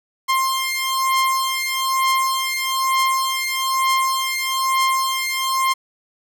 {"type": "beating tone pair", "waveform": "sawtooth", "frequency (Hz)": [1056, 1057.1], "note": ["C6", "C6"], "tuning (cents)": [16, 17], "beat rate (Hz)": 1.1, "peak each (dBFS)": -17, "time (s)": [0.28, 5.74], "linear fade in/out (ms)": 20, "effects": []}